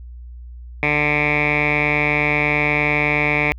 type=tone with low-pass filter; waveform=10% pulse; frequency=148.4 Hz; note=D3; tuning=18 cents sharp; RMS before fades=-18 dBFS; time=0.83-3.52 s; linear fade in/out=0 ms; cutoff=2300 Hz; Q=9.2; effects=added 60 Hz sine -33 dBFS peak until 3.58 s